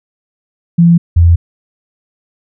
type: tone pair in turn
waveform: sine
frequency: 170 / 84.95 Hz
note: F3 / F2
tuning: -46 / -47 cents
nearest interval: octave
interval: 1201 cents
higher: first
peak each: -3 dBFS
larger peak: neither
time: 0.78-0.98 / 1.16-1.36 s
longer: neither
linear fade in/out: 10 ms
effects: none